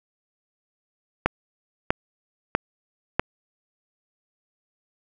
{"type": "click train", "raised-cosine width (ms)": 0.5, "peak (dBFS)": -3, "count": 4, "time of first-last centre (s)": [1.26, 3.195], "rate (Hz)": 1.55, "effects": []}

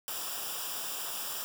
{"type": "noise with comb filter", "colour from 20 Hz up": "white", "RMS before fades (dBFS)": -37, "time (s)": [0.08, 1.44], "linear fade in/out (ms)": 0, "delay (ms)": 0.47, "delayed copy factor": -0.75, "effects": []}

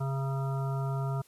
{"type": "harmonic tone with a mistuned harmonic", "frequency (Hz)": 135.7, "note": "C#3", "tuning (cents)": -36, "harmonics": [1, 3, 5, 7, 9, 10], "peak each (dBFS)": [-29, -42, -41, -43, -45, -47], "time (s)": [0, 1.22], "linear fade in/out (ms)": 10, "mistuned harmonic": 9, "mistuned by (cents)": 17, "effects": ["white hiss -62 dBFS RMS until 1.27 s", "resampled to 32000 Hz"]}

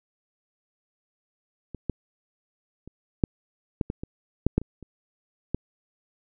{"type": "clicks", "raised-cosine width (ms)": 3, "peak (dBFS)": [-23, -13, -29, -6, -11, -16, -20, -6, -7, -24, -29, -12], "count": 12, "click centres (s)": [1.747, 1.897, 2.876, 3.238, 3.812, 3.901, 4.035, 4.466, 4.58, 4.616, 4.827, 5.546], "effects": []}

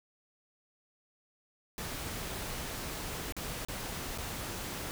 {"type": "noise with dropouts", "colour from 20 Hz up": "pink", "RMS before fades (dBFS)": -39, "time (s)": [1.78, 4.91], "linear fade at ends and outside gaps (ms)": 0, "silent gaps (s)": [[3.323, 3.366], [3.649, 3.685], [4.177, 4.184]], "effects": []}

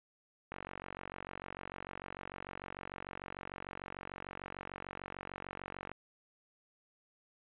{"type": "click train", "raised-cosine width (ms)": 0.5, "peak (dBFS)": -27, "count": 253, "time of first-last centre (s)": [0.52, 5.916], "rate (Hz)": 46.7, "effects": ["resampled to 8000 Hz"]}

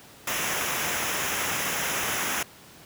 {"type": "noise with comb filter", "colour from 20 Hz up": "pink", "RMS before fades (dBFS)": -28, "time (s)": [0.27, 2.43], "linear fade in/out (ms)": 5, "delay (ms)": 0.23, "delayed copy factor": -0.65, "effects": ["pink hiss -49 dBFS RMS until 2.85 s", "high-pass 100 Hz 12 dB/octave"]}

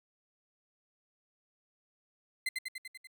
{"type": "tone with echo", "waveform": "35% pulse", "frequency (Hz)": 2062, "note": "C7", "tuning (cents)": -26, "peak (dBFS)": -28, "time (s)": [2.46, 2.49], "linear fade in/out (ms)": 5, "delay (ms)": 97, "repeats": 6, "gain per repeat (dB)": -3, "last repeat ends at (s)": 3.072, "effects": []}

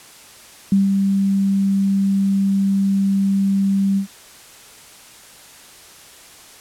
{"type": "tone with ADSR envelope", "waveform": "sine", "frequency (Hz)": 196, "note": "G3", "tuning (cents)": 0, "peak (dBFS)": -10, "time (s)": [0.72, 4.07], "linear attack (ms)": 3, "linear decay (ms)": 150, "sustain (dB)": -4, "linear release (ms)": 99, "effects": ["white hiss -43 dBFS RMS until 6.6 s", "low-pass 11000 Hz 12 dB/octave"]}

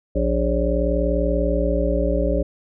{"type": "harmonic tone with a mistuned harmonic", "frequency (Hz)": 58.27, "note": "A#1", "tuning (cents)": 0, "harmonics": [1, 3, 5, 7, 9, 10], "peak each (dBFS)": [-21, -27, -26, -27, -24, -26], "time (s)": [0.15, 2.43], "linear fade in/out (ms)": 10, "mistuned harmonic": 9, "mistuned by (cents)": 58, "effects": []}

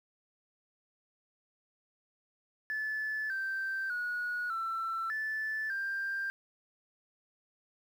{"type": "tone with pitch steps", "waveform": "sine", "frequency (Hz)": [1735, 1562, 1456, 1339, 1749, 1586], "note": ["A6", "G6", "F#6", "E6", "A6", "G6"], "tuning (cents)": [-25, -7, -28, 27, -11, 20], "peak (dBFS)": -31, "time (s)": [2.7, 6.3], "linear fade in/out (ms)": 0, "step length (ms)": 600, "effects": ["tanh soft clip ceiling -28 dBFS", "10-bit"]}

